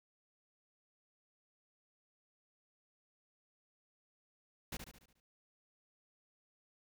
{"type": "noise with echo", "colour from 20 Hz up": "pink", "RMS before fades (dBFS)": -42, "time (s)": [4.72, 4.77], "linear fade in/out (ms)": 5, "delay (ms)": 72, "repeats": 6, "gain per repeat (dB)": -6, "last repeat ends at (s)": 5.202, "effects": []}